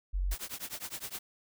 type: tone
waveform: sine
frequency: 46 Hz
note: F#1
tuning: 9 cents flat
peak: -28 dBFS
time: 0.13-0.35 s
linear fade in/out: 20 ms
type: noise with tremolo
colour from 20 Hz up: white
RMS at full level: -37 dBFS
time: 0.31-1.19 s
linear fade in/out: 5 ms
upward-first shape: triangle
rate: 9.8 Hz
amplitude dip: 100%
effects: none